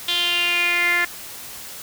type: tone with band-pass filter sweep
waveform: sawtooth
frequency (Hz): 349.2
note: F4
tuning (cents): 0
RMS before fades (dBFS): -20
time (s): 0.08-1.05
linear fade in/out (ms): 5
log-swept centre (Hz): 3400 to 1900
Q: 6.9
effects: white hiss -36 dBFS RMS until 1.82 s